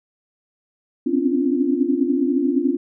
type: tone cluster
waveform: sine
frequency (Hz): 256 / 265.3 / 279.8 / 290.3 / 344.9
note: C4 / C4 / C#4 / D4 / F4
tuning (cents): -38 / +24 / +16 / -20 / -22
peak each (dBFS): -23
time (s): 1.06-2.77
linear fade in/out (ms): 10
effects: none